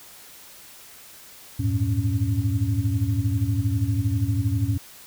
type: tone cluster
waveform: sine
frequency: 84.4 / 101.8 / 114.3 / 278 Hz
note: E2 / G#2 / A#2 / C#4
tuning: +41 / -34 / -34 / +5 cents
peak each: -29 / -23 / -25 / -29 dBFS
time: 1.59-4.78 s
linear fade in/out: 10 ms
effects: white hiss -46 dBFS RMS until 5.06 s